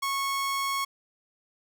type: tone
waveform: sawtooth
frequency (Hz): 1100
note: C#6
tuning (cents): -14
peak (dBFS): -23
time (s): 0.02-0.85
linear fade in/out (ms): 10
effects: none